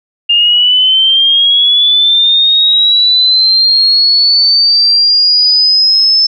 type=linear sweep; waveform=sine; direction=up; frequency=2809 to 5274 Hz; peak=-5 dBFS; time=0.29-6.27 s; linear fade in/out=10 ms; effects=none